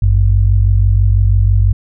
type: tone pair together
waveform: sine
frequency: 51.91 / 98 Hz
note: G#1 / G2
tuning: 0 / 0 cents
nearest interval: major seventh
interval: 1100 cents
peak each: -10 dBFS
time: 0.02-1.73 s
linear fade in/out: 5 ms
effects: none